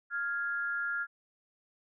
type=tone pair together; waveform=sine; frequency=1400 / 1661.1 Hz; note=F6 / G#6; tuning=+4 / 0 cents; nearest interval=minor third; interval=296 cents; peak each=-32 / -36 dBFS; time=0.1-1.07 s; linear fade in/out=50 ms; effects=none